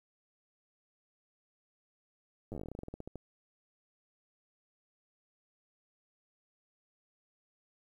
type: slowing click train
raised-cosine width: 2 ms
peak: -29 dBFS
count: 20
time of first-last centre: 2.52-3.157 s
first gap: 9 ms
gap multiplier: 1.13
effects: 11-bit